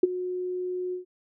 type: tone with ADSR envelope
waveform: sine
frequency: 363.5 Hz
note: F#4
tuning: 31 cents flat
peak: -12 dBFS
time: 0.03-1.05 s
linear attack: 5 ms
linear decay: 22 ms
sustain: -16 dB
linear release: 120 ms
effects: none